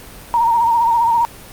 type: tone with vibrato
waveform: sine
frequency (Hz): 931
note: A#5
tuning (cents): -2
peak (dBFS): -11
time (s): 0.34-1.25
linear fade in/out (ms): 0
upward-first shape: sine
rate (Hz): 15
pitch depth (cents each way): 48
effects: pink hiss -37 dBFS RMS until 1.52 s + Opus 32 kbps